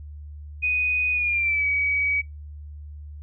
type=tone with pitch glide; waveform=sine; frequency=2489 to 2269 Hz; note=D#7 to C#7; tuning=0 to +40 cents; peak=-20 dBFS; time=0.62-2.22 s; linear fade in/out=20 ms; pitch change=-160 cents; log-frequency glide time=1.12-1.67 s; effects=noise-tail reverb RT60 0.2 s tail -24 dB re dry + added 74 Hz sine -36 dBFS peak until 3.22 s